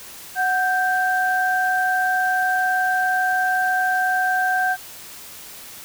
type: tone pair together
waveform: sine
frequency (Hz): 740 / 1568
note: F#5 / G6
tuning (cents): 0 / 0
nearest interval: octave + minor second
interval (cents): 1300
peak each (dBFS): -20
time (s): 0.35-4.77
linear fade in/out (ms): 50
effects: white hiss -39 dBFS RMS until 5.84 s